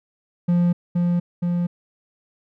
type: tone with echo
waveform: triangle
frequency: 174.61 Hz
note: F3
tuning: in tune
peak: -13 dBFS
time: 0.48-0.73 s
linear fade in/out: 10 ms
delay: 470 ms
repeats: 2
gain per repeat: -2 dB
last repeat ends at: 1.67 s
effects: none